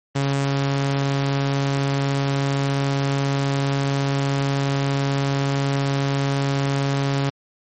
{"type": "tone", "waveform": "sawtooth", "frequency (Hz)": 138.59, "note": "C#3", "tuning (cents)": 0, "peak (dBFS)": -15, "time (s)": [0.15, 7.3], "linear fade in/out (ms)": 10, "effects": ["MP3 32 kbps"]}